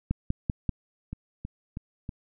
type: two click trains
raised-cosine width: 5 ms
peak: -22 / -13 dBFS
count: 4 / 4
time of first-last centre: 1.13-2.092 / 0.11-0.693 s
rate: 3.12 / 5.15 Hz
effects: none